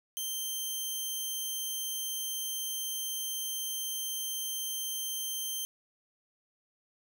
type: tone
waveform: 10% pulse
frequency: 3136 Hz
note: G7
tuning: in tune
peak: -25 dBFS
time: 0.17-5.65 s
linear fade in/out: 0 ms
effects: 9-bit